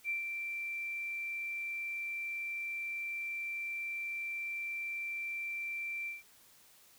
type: tone with ADSR envelope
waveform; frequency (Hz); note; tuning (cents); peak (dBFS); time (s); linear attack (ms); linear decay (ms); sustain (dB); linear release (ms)
sine; 2349; D7; 0; -31; 0.04-6.23; 52; 130; -5; 160
effects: white hiss -62 dBFS RMS until 6.98 s